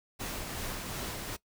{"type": "noise with tremolo", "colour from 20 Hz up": "pink", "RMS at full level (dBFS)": -37, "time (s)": [0.19, 1.37], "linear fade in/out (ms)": 20, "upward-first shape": "sine", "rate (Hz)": 2.7, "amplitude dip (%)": 25, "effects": ["noise-tail reverb RT60 0.1 s tail -20 dB re dry"]}